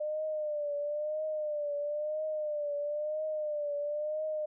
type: tone with vibrato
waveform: sine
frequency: 600 Hz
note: D5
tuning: 37 cents sharp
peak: -31 dBFS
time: 0-4.46 s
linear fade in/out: 10 ms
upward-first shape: triangle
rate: 1 Hz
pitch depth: 71 cents each way
effects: none